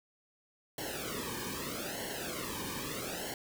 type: noise with flanger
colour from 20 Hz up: pink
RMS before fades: -39 dBFS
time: 0.78-3.34 s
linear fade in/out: 2 ms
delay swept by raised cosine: 0.81 to 1.5 ms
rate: 0.79 Hz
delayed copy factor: -0.95
effects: none